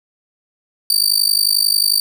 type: tone with amplitude modulation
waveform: sawtooth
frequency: 4623 Hz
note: D8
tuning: 28 cents flat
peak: -6 dBFS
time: 0.9-2 s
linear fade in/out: 2 ms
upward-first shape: sine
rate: 51.2 Hz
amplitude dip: 95%
effects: none